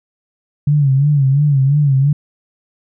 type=tone with vibrato; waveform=sine; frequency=140.8 Hz; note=C#3; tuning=27 cents sharp; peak=-9 dBFS; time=0.67-2.13 s; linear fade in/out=5 ms; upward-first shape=sine; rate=2.9 Hz; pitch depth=100 cents each way; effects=none